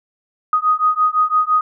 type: beating tone pair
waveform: sine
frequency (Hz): 1244.5 / 1250.4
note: D#6 / D#6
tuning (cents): 0 / +8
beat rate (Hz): 5.9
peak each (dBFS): -16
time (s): 0.53-1.61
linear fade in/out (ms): 2
effects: none